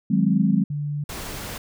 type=chord; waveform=sine; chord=Ab dominant seventh; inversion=second; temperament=equal; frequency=155.56 / 185 / 207.7 / 261.6 Hz; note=Eb3 / Gb3 / Ab3 / C4; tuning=0 / 0 / 0 / 0 cents; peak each=-25 / -20 / -20 / -25 dBFS; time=0.1-0.64 s; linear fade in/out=10 ms
type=tone; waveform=sine; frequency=146.4 Hz; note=D3; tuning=5 cents flat; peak=-24 dBFS; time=0.7-1.04 s; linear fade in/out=5 ms
type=noise; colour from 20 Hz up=pink; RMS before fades=-33 dBFS; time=1.09-1.58 s; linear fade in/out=5 ms
effects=none